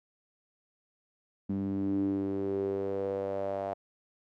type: tone with band-pass filter sweep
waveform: sawtooth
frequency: 98 Hz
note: G2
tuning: in tune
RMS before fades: -32 dBFS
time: 1.49-3.74 s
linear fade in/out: 10 ms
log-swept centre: 230 to 670 Hz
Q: 6
effects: none